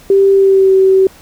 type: tone with pitch glide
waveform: sine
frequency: 392 to 381.9 Hz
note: G4 to G4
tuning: 0 to -45 cents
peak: -5 dBFS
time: 0.1-1.07 s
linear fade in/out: 2 ms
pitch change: -45 cents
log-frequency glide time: 0.32-0.74 s
effects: pink hiss -41 dBFS RMS until 1.21 s

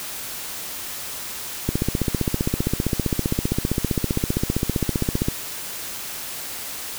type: click train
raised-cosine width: 3 ms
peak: -7 dBFS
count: 56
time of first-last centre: 1.69-5.285 s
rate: 15.3 Hz
effects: white hiss -32 dBFS RMS until 6.98 s

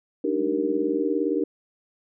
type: chord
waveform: sine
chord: Eb major seventh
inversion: third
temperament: just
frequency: 291.7 / 311.1 / 388.9 / 466.7 Hz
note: D4 / Eb4 / G4 / Bb4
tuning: -12 / 0 / -14 / +2 cents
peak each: -27 dBFS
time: 0.24-1.44 s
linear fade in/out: 5 ms
type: tone with tremolo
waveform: sine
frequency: 207.7 Hz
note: G#3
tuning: in tune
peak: -34 dBFS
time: 0.34-1.03 s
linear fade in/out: 50 ms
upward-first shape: sine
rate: 17 Hz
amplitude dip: 85%
effects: none

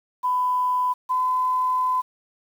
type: tone pair in turn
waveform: sine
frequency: 1000 / 1014 Hz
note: B5 / B5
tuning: +21 / +45 cents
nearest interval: unison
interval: 24 cents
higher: second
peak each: -19 / -19 dBFS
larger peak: neither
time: 0.23-0.94 / 1.09-2.02 s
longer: second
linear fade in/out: 20 ms
effects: 8-bit

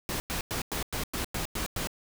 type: noise bursts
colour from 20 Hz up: pink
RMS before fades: -32 dBFS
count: 9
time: 0.09-1.872 s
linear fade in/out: 0 ms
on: 110 ms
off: 99 ms
effects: none

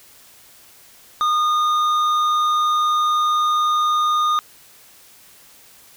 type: tone with hard clipping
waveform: sine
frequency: 1224 Hz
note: D#6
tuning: 29 cents flat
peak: -17 dBFS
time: 1.21-4.39 s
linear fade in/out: 0 ms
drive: 7 dB
effects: white hiss -48 dBFS RMS until 5.96 s

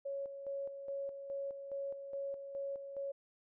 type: tone with tremolo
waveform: sine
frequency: 554.4 Hz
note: C#5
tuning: in tune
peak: -37 dBFS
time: 0.05-3.12 s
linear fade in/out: 10 ms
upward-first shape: square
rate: 2.4 Hz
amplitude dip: 55%
effects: none

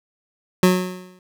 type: tone with exponential decay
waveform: 25% pulse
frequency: 182.9 Hz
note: F#3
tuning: 20 cents flat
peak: -6 dBFS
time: 0.63-1.19 s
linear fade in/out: 2 ms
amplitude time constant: 120 ms
effects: none

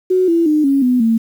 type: tone with pitch steps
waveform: sine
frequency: 370 / 335.4 / 304 / 275.6 / 249.8 / 226.4 Hz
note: F#4 / E4 / D#4 / C#4 / B3 / A3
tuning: 0 / +30 / -40 / -10 / +20 / +50 cents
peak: -10 dBFS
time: 0.1-1.18 s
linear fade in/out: 10 ms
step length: 180 ms
effects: 7-bit

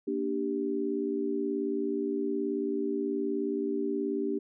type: chord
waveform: sine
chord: G minor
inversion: first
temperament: just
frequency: 235.2 / 294 / 392 Hz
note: Bb3 / D4 / G4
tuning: +16 / +2 / 0 cents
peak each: -35 / -32 / -31 dBFS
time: 0.07-4.39 s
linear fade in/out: 10 ms
effects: none

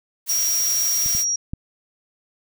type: noise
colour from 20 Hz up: blue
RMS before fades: -26 dBFS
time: 0.26-1.25 s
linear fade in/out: 50 ms
type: tone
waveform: sine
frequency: 5680 Hz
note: F8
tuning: 28 cents sharp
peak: -19 dBFS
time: 0.29-1.36 s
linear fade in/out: 5 ms
type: clicks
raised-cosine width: 5 ms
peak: -24 / -21 / -15 dBFS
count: 3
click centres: 1.061 / 1.15 / 1.535 s
effects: none

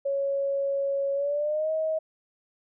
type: tone with pitch glide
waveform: sine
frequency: 554.4 to 633.2 Hz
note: C#5 to D#5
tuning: 0 to +30 cents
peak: -24 dBFS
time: 0.05-1.99 s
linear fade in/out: 10 ms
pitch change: +230 cents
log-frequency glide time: 1.14-1.71 s
effects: none

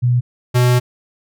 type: tone pair in turn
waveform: sine / square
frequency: 122.8 / 123.8 Hz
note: B2 / B2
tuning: -9 / +5 cents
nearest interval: unison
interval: 14 cents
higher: second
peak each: -11 dBFS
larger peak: neither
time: 0.02-0.21 / 0.54-0.8 s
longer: second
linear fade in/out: 20 ms
effects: none

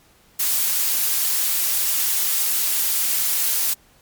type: noise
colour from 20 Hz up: blue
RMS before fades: -20 dBFS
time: 0.39-3.74 s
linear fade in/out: 10 ms
effects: pink hiss -55 dBFS RMS until 4.01 s + MP3 96 kbps

